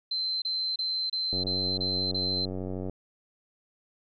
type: tone bursts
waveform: sine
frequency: 4093 Hz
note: C8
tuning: 39 cents flat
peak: -27 dBFS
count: 7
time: 0.11-2.454 s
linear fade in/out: 5 ms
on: 310 ms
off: 29 ms
type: click train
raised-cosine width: 2 ms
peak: -22 dBFS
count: 147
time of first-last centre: 1.33-2.897 s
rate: 93.2 Hz
effects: none